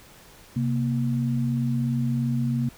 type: tone pair together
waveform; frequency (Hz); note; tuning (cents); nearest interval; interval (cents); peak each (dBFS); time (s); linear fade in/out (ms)
sine; 131.8 / 234.8; C3 / A#3; +13 / +13; minor seventh; 1000; -24 / -25; 0.56-2.69; 5
effects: pink hiss -50 dBFS RMS until 2.77 s